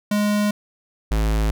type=tone pair in turn; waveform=square; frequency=207.7 / 53.76 Hz; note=G#3 / A1; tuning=0 / -39 cents; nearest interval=octave + major seventh; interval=2339 cents; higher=first; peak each=-18 dBFS; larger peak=neither; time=0.11-0.51 / 1.11-1.51 s; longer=neither; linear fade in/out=5 ms; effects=none